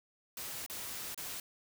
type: noise with dropouts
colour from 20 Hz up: white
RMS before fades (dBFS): -42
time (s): 0.37-1.4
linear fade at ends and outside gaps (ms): 2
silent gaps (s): 0.663-0.698 / 1.146-1.176
effects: none